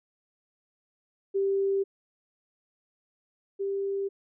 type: tone pair in turn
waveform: sine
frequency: 392.3 / 394.5 Hz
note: G4 / G4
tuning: +1 / +11 cents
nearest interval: unison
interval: 10 cents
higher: second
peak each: -23 / -27 dBFS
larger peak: first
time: 1.34-1.84 / 3.59-4.09 s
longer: neither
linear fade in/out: 20 ms
effects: none